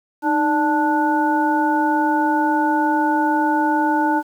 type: harmonic tone with a mistuned harmonic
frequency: 293.7 Hz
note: D4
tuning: in tune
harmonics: 1 / 2 / 3 / 5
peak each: -19 / -28 / -18 / -25 dBFS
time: 0.22-4.23 s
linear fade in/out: 50 ms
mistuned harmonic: 1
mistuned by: +81 cents
effects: 8-bit